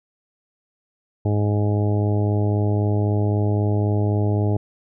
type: harmonic tone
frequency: 103.83 Hz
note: G#2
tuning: in tune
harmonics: 1 / 2 / 3 / 4 / 5 / 6 / 7 / 8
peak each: -18 / -28 / -27 / -28 / -36 / -32 / -37 / -36 dBFS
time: 1.25-4.57 s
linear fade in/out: 5 ms
effects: none